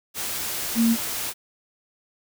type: tone in noise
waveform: sine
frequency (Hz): 229.9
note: A#3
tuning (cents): -24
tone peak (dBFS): -16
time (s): 0.75-0.97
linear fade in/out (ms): 50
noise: white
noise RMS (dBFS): -29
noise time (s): 0.14-1.34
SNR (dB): +10
effects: none